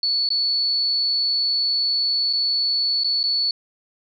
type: tone with dropouts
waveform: sine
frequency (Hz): 4435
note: C#8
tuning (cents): 0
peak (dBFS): -18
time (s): 0.03-3.51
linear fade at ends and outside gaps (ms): 2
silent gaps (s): 0.29-0.303 / 2.329-2.333 / 3.036-3.044 / 3.231-3.238
effects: none